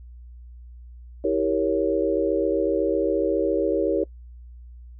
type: chord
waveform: sine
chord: E diminished seventh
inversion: none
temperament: equal with one note detuned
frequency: 324.3 / 392 / 466.2 / 554.4 Hz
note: E4 / G4 / Bb4 / Db5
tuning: -28 / 0 / 0 / 0 cents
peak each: -25 dBFS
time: 1.24-4.04 s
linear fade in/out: 5 ms
effects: noise-tail reverb RT60 0.1 s tail -23 dB re dry + added 60 Hz sine -40 dBFS peak until 4.99 s